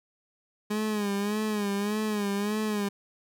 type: tone with vibrato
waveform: 30% pulse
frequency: 207.7 Hz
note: G#3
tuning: in tune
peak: -24 dBFS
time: 0.7-2.89 s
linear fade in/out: 10 ms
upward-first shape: sine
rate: 1.7 Hz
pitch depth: 71 cents each way
effects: none